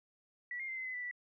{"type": "tone with pitch steps", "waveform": "sine", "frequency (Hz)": [1951, 2124, 2080, 2053, 2029, 1977, 1962], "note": ["B6", "C7", "C7", "C7", "B6", "B6", "B6"], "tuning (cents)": [-22, 25, -11, -33, 46, 1, -12], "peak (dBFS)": -38, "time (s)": [0.51, 1.112], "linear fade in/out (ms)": 2, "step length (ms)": 86, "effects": []}